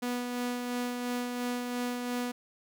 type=tone with tremolo; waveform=sawtooth; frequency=245.1 Hz; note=B3; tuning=13 cents flat; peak=-26 dBFS; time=0.02-2.32 s; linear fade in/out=10 ms; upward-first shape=sine; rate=2.9 Hz; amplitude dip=35%; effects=none